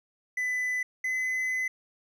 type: tone pair in turn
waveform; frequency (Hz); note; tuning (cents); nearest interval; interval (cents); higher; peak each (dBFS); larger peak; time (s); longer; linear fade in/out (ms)
triangle; 2000 / 2026; B6 / B6; +21 / +44; unison; 23; second; -25; neither; 0.37-0.83 / 1.04-1.68; second; 5
effects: none